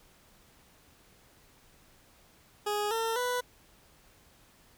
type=tone with pitch steps; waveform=20% pulse; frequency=415.3 / 452.9 / 493.9 Hz; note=G#4 / A#4 / B4; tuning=0 / -50 / 0 cents; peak=-24 dBFS; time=2.66-3.41 s; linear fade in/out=10 ms; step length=250 ms; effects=pink hiss -61 dBFS RMS until 4.77 s